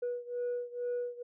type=beating tone pair; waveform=sine; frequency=486 / 488.2 Hz; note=B4 / B4; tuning=-28 / -20 cents; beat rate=2.2 Hz; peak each=-34 / -36 dBFS; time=0.02-1.23 s; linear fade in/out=10 ms; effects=tanh soft clip ceiling -29 dBFS